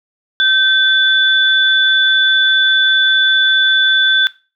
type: tone pair together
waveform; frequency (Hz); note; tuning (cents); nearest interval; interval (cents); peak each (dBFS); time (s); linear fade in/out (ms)
sine; 1549 / 3477; G6 / A7; -21 / -21; octave + major second; 1400; -12; 0.4-4.27; 0
effects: noise-tail reverb RT60 0.3 s tail -18 dB re dry